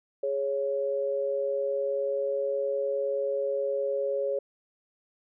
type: tone pair together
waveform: sine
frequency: 415.3 / 554.4 Hz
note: G#4 / C#5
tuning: 0 / 0 cents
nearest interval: perfect fourth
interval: 500 cents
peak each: -31 / -27 dBFS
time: 0.23-4.39 s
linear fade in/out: 5 ms
effects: none